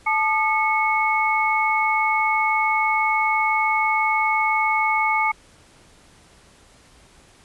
sine tone cluster, 873 / 1213 / 2197 Hz, A5 / D#6 / C#7, -14 / -44 / -16 cents, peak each -21 / -24 / -21 dBFS, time 0.06-5.32 s, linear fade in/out 10 ms, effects pink hiss -52 dBFS RMS until 7.44 s + resampled to 24000 Hz

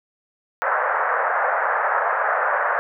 white band-pass noise, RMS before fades -21 dBFS, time 0.62-2.79 s, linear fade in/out 0 ms, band 510 to 1700 Hz, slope 48 dB/octave, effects none

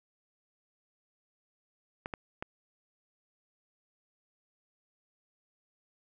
clicks, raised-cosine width 0.5 ms, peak -21 dBFS, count 3, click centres 2.059 / 2.138 / 2.425 s, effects none

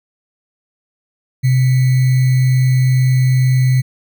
sine tone with sample-and-hold, 128.9 Hz, C3, 26 cents flat, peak -9 dBFS, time 1.43-3.82 s, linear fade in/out 20 ms, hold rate 2100 Hz, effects none

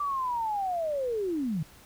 sine linear sweep, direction down, 1174.7 to 143.1 Hz, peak -27 dBFS, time 0-1.63 s, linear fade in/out 5 ms, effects added 50 Hz sine -61 dBFS peak until 1.85 s + pink hiss -54 dBFS RMS until 1.85 s

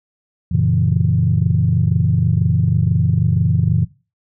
sine chord, F# dominant seventh, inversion none, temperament equal, 92.5 / 116.54 / 138.59 / 164.81 Hz, F#2 / A#2 / C#3 / E3, 0 / 0 / 0 / 0 cents, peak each -18 dBFS, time 0.51-3.85 s, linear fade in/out 10 ms, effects noise-tail reverb RT60 0.3 s tail -17 dB re dry + tanh soft clip ceiling -3 dBFS

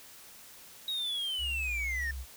triangle linear sweep, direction down, 3818 to 1778 Hz, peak -30 dBFS, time 0.88-2.11 s, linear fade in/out 2 ms
sine tone with vibrato, 63.9 Hz, C2, 40 cents flat, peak -36 dBFS, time 1.38-2.26 s, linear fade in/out 50 ms, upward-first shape sine, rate 1.8 Hz, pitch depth 96 cents each way
effects white hiss -52 dBFS RMS until 2.36 s

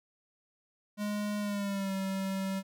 square tone with pitch glide, 207.7 to 192.67 Hz, G#3 to G3, 0 to -30 cents, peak -32 dBFS, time 0.97-2.63 s, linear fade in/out 50 ms, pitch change -130 cents, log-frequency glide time 1.39-1.93 s, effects none

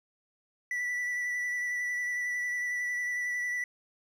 triangle tone with vibrato, 1965 Hz, B6, 9 cents flat, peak -28 dBFS, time 0.71-3.64 s, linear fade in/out 2 ms, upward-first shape sine, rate 11 Hz, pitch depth 15 cents each way, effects none

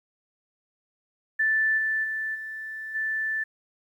sine tone with level steps, 1760 Hz, A6, in tune, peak -20 / -23 / -27 / -33 / -25 dBFS, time 1.39-3.44 s, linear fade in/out 10 ms, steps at 1.77 / 2.03 / 2.34 / 2.94 s, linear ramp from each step 20 ms, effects 10-bit

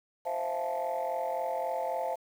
sine chord, F major seventh, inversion second, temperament just, 523.8 / 654.8 / 698.5 / 873.1 Hz, C5 / E5 / F5 / A5, +2 / -12 / 0 / -14 cents, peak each -34 dBFS, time 0.25-2.16 s, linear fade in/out 20 ms, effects tanh soft clip ceiling -24 dBFS + 9-bit

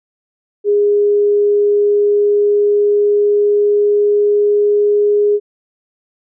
sine tone with pitch glide, 411.2 to 413.6 Hz, G#4 to G#4, -17 to -7 cents, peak -9 dBFS, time 0.64-5.4 s, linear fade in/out 50 ms, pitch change +10 cents, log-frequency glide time 1.65-5.03 s, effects none

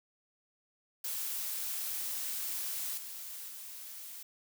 blue noise with level steps, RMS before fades -37 / -44 / -46 dBFS, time 1.04-4.23 s, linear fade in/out 5 ms, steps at 2.97 / 3.48 s, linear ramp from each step 10 ms, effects none

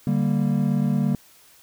triangle chord, G minor, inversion second, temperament equal, 146.83 / 196 / 233.1 Hz, D3 / G3 / Bb3, 0 / 0 / 0 cents, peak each -21 / -21 / -22 dBFS, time 0.07-1.15 s, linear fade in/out 2 ms, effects white hiss -53 dBFS RMS until 1.62 s

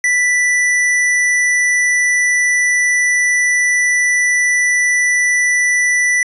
square tone, 1975.5 Hz, B6, in tune, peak -12 dBFS, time 0.04-6.23 s, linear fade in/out 2 ms, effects resampled to 24000 Hz

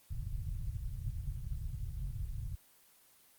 pink low-pass noise, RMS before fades -39 dBFS, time 0.1-2.56 s, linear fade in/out 10 ms, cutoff 140 Hz, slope 48 dB/octave, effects white hiss -64 dBFS RMS until 3.38 s + Opus 24 kbps

